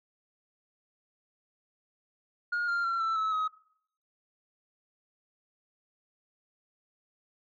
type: tone with pitch steps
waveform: sine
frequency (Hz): 1428 / 1394.6 / 1361.9 / 1330.1 / 1298.9 / 1268.5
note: F6 / F6 / F6 / E6 / E6 / D#6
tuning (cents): +38 / -3 / -44 / +15 / -26 / +33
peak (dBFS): -24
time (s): 2.52-3.48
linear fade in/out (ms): 10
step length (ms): 160
effects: noise-tail reverb RT60 0.6 s tail -19 dB re dry + tanh soft clip ceiling -26 dBFS